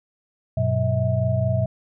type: tone cluster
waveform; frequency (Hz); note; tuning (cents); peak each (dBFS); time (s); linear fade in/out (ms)
sine; 97.1 / 121.6 / 183.4 / 643; G2 / B2 / F#3 / E5; -16 / -26 / -15 / -43; -24 / -21 / -30 / -25; 0.57-1.66; 5
effects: none